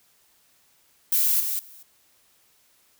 violet noise with level steps, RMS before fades -21 / -27 / -47 dBFS, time 1.12-1.83 s, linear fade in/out 5 ms, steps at 1.4 / 1.59 s, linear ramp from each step 2 ms, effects white hiss -62 dBFS RMS until 2.99 s

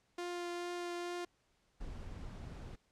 sawtooth tone with vibrato, 350.1 Hz, F4, 4 cents sharp, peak -35 dBFS, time 0.18-1.25 s, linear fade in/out 5 ms, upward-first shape triangle, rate 2.3 Hz, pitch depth 11 cents each way
brown noise, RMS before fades -46 dBFS, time 1.8-2.76 s, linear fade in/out 10 ms
effects pink hiss -75 dBFS RMS until 2.91 s + low-pass 8000 Hz 12 dB/octave

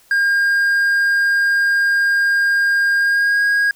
triangle tone with pitch glide, 1612 to 1637.3 Hz, G6 to G#6, +48 to -25 cents, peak -11 dBFS, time 0.11-3.71 s, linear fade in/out 2 ms, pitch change +27 cents, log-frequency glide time 2.97-3.43 s, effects white hiss -52 dBFS RMS until 3.75 s

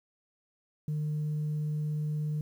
sine tone, 151.4 Hz, D#3, 47 cents flat, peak -27 dBFS, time 0.88-2.41 s, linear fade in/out 2 ms, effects tanh soft clip ceiling -27 dBFS + 10-bit

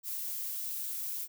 violet noise, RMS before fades -37 dBFS, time 0.03-1.28 s, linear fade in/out 50 ms, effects none

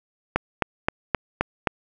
click train, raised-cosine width 0.5 ms, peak -4 dBFS, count 6, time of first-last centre 0.36-1.672 s, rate 3.81 Hz, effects none

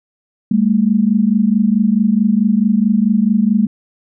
sine tone pair together, 200.6 / 225.2 Hz, G3 / A3, +40 / +40 cents, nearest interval major second, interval 200 cents, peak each -13 dBFS, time 0.51-3.67 s, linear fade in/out 5 ms, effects none

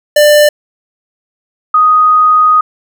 square / sine tone pair in turn, 594 / 1246.3 Hz, D5 / D#6, +20 / +2 cents, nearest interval octave + minor second, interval 1282 cents, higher second, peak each -4 dBFS, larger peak neither, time 0.16-0.49 / 1.74-2.61 s, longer second, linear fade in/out 5 ms, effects none

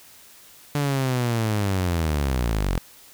sawtooth linear sweep, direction down, 146.83 to 41.96 Hz, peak -17 dBFS, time 0.75-2.78 s, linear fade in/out 0 ms, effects white hiss -49 dBFS RMS until 3.13 s

